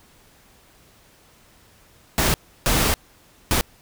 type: noise bursts at uneven times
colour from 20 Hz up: pink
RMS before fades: -19 dBFS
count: 3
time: 2.18-2.34 / 2.66-2.94 / 3.51-3.61 s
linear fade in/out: 0 ms
effects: pink hiss -54 dBFS RMS until 3.81 s